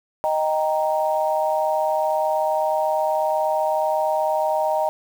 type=chord; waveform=sine; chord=Eb major; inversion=none; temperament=equal; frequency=622.3 / 784 / 932.3 Hz; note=Eb5 / G5 / Bb5; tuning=0 / 0 / 0 cents; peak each=-21 / -24 / -24 dBFS; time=0.24-4.89 s; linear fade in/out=0 ms; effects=7-bit